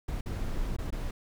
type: noise with dropouts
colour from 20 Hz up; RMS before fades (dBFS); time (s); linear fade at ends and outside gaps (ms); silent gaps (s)
brown; -32; 0.08-1.11; 5; 0.21-0.259 / 0.766-0.785 / 0.905-0.924
effects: none